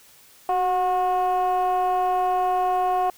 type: tone with frequency modulation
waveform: sine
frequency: 730 Hz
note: F#5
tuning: 24 cents flat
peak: -17 dBFS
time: 0.49-3.1 s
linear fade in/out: 2 ms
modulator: 356 Hz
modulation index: 0.67
effects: tanh soft clip ceiling -17 dBFS + white hiss -52 dBFS RMS until 3.17 s